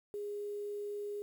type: tone with quantisation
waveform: sine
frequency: 412 Hz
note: G#4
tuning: 14 cents flat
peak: -37 dBFS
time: 0.14-1.22 s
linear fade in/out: 0 ms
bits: 10
effects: none